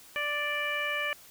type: harmonic tone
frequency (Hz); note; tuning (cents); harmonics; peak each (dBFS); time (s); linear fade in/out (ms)
587.3; D5; 0; 1 / 2 / 3 / 4 / 5; -37 / -37 / -33 / -33 / -38; 0.16-1.13; 0
effects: white hiss -53 dBFS RMS until 1.3 s